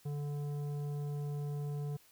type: tone with tanh clipping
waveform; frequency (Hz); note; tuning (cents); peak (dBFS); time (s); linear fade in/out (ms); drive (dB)
sine; 145.4; D3; -17; -37; 0.05-1.97; 10; 11
effects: white hiss -64 dBFS RMS until 2.11 s